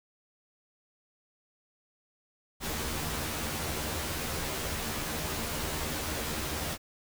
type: noise with comb filter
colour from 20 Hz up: pink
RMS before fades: -34 dBFS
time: 2.6-6.78 s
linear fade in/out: 50 ms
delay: 13 ms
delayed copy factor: +0.8
effects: none